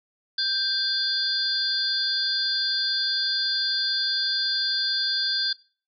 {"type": "tone cluster", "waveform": "sine", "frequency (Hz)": [1567, 3474, 4280, 4751], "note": ["G6", "A7", "C8", "D8"], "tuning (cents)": [-1, -23, 38, 19], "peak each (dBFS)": [-31, -29, -29, -25], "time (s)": [0.38, 5.53], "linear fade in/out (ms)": 5, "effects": ["noise-tail reverb RT60 0.4 s tail -23 dB re dry"]}